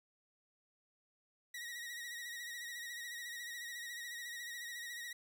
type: tone with vibrato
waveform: sawtooth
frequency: 1906 Hz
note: A#6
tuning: 38 cents sharp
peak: -40 dBFS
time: 1.54-5.13 s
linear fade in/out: 5 ms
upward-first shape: sine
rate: 14 Hz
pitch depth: 51 cents each way
effects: none